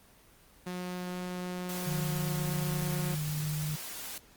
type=tone; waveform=sawtooth; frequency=180.3 Hz; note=F#3; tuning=45 cents flat; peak=-31 dBFS; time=0.66-3.15 s; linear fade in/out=10 ms
type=high-pass noise; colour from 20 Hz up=white; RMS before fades=-41 dBFS; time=1.69-4.18 s; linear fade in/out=2 ms; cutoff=160 Hz; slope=48 dB/octave
type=tone with pitch glide; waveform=sine; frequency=152.3 to 151.25 Hz; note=D#3 to D#3; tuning=-37 to -49 cents; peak=-31 dBFS; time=1.86-3.76 s; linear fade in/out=10 ms; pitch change=-12 cents; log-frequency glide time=2.22-2.56 s
effects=pink hiss -59 dBFS RMS until 4.36 s + Opus 24 kbps